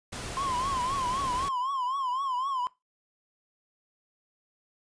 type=noise; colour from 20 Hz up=pink; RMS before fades=-37 dBFS; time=0.12-1.49 s; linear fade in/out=10 ms
type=tone with vibrato; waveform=triangle; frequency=1046.5 Hz; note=C6; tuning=in tune; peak=-26 dBFS; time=0.37-2.67 s; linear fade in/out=0 ms; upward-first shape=triangle; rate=3.9 Hz; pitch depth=140 cents each way
effects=noise-tail reverb RT60 0.2 s tail -19 dB re dry + resampled to 22050 Hz